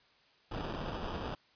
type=noise with sample-and-hold; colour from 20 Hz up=pink; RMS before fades=-39 dBFS; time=0.51-1.35 s; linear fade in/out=5 ms; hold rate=2100 Hz; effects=white hiss -66 dBFS RMS until 1.55 s + resampled to 11025 Hz